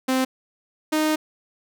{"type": "tone pair in turn", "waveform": "sawtooth", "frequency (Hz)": [260.2, 309.4], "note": ["C4", "D#4"], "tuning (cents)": [-9, -10], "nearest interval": "minor third", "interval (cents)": 299, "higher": "second", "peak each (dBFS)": -15, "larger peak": "neither", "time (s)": [[0.08, 0.25], [0.92, 1.16]], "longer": "second", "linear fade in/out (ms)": 10, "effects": []}